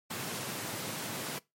pink high-pass noise, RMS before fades -38 dBFS, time 0.1-1.39 s, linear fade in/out 10 ms, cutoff 110 Hz, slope 48 dB/octave, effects noise-tail reverb RT60 0.2 s tail -21 dB re dry + MP3 64 kbps

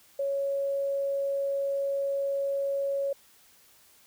sine tone, 555 Hz, C#5, 2 cents sharp, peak -26 dBFS, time 0.19-3.13 s, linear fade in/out 5 ms, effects white hiss -59 dBFS RMS until 4.06 s

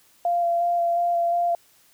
sine tone with vibrato, 690 Hz, F5, 21 cents flat, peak -19 dBFS, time 0.25-1.55 s, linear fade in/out 2 ms, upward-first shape square, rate 2.8 Hz, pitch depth 12 cents each way, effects white hiss -58 dBFS RMS until 1.93 s

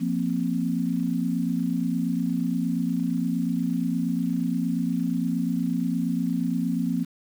sine chord, F suspended fourth, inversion none, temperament equal, 174.61 / 233.1 / 261.6 Hz, F3 / Bb3 / C4, 0 / 0 / 0 cents, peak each -27 dBFS, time 0-7.05 s, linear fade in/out 20 ms, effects 8-bit

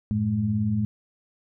sine tone cluster, 92.8 / 110.5 / 211.1 Hz, F#2 / A2 / G#3, +6 / +8 / +29 cents, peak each -33 / -25 / -24 dBFS, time 0.11-0.85 s, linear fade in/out 0 ms, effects none

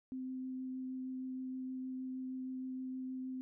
sine tone with vibrato, 258.6 Hz, C4, 20 cents flat, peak -39 dBFS, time 0.12-3.41 s, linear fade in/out 0 ms, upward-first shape triangle, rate 6.4 Hz, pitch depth 9 cents each way, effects none

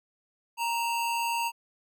square tone pair together, 932.3 / 2637 Hz, A#5 / E7, 0 / 0 cents, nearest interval octave + tritone, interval 1800 cents, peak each -28 / -37 dBFS, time 0.57-1.52 s, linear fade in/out 50 ms, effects none

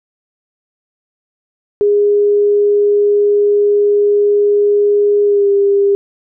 sine tone with pitch glide, 410.9 to 400.4 Hz, G#4 to G4, -18 to +37 cents, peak -8 dBFS, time 1.81-5.95 s, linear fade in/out 0 ms, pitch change -45 cents, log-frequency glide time 5.24-5.49 s, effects none

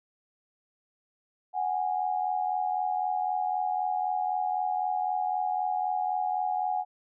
sine tone pair together, 740 / 823.9 Hz, F#5 / G#5, 0 / -14 cents, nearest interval major second, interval 186 cents, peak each -28 / -30 dBFS, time 1.53-6.85 s, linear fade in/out 50 ms, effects none

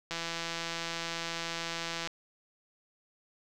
click train, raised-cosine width 0.2 ms, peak -18 dBFS, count 329, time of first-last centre 0.11-2.074 s, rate 167 Hz, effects none

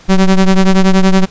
square ring-modulated tone, 95.9 Hz, G2, 37 cents flat, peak -3 dBFS, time 0.08-1.26 s, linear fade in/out 20 ms, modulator 90.6 Hz, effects pink hiss -40 dBFS RMS until 1.3 s + resampled to 16000 Hz

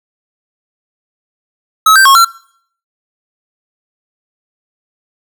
square tone with pitch steps, 1287 / 1564 / 1090 / 1360 Hz, E6 / G6 / C#6 / F6, -42 / -4 / -29 / -46 cents, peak -4 dBFS, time 1.86-2.248 s, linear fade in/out 5 ms, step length 97 ms, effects noise-tail reverb RT60 0.6 s tail -22 dB re dry

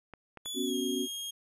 clicks, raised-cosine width 0.5 ms, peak -30 dBFS, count 3, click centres 0.137 / 0.373 / 0.459 s
sawtooth tone with pitch glide, 3431 to 3253 Hz, A7 to G#7, -44 to -37 cents, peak -33 dBFS, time 0.45-1.31 s, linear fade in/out 10 ms, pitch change -93 cents, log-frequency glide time 0.64-0.75 s
sine chord, B suspended second, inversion none, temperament equal with one note detuned, 249.5 / 277.2 / 370 Hz, B3 / C#4 / F#4, +18 / 0 / 0 cents, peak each -34 dBFS, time 0.54-1.08 s, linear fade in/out 50 ms
effects resampled to 32000 Hz

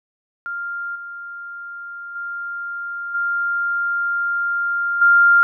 sine tone with level steps, 1396.9 Hz, F6, in tune, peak -24 / -30 / -25 / -18 / -9 dBFS, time 0.46-5.43 s, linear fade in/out 0 ms, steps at 0.95 / 2.15 / 3.14 / 5.01 s, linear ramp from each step 10 ms, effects none

